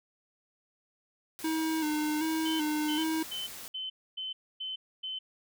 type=noise; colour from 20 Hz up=white; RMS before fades=-44 dBFS; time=1.39-3.68 s; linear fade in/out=0 ms
type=tone with vibrato; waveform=square; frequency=311.1 Hz; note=D#4; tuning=in tune; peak=-29 dBFS; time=1.44-3.23 s; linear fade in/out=5 ms; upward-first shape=square; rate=1.3 Hz; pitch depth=44 cents each way
type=tone bursts; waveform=sine; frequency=3058 Hz; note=G7; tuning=44 cents flat; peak=-34 dBFS; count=7; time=2.45-5.19 s; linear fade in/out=10 ms; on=160 ms; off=270 ms
effects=none